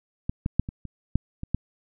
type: clicks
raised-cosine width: 5 ms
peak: -14 / -13 / -7 / -20 / -24 / -8 / -20 / -11 dBFS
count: 8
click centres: 0.295 / 0.461 / 0.596 / 0.689 / 0.853 / 1.156 / 1.434 / 1.546 s
effects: none